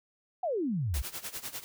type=exponential sweep; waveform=sine; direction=down; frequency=768 to 56.5 Hz; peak=-28 dBFS; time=0.43-1.02 s; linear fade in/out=5 ms
type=noise with tremolo; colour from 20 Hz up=white; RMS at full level=-37 dBFS; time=0.94-1.64 s; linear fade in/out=0 ms; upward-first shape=sine; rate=10 Hz; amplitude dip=85%
effects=none